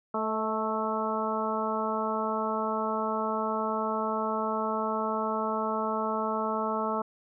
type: harmonic tone with a mistuned harmonic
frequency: 219.3 Hz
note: A3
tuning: 6 cents flat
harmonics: 1 / 2 / 3 / 4 / 5 / 6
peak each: -34 / -34 / -34 / -34 / -34 / -34 dBFS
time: 0.14-7.02 s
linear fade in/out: 5 ms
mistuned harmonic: 3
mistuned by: -26 cents
effects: none